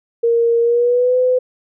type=tone with pitch glide; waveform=sine; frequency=466.2 to 505.5 Hz; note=A#4 to B4; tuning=0 to +40 cents; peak=-11 dBFS; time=0.23-1.39 s; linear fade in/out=10 ms; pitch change=+140 cents; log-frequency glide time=0.61-1.17 s; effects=none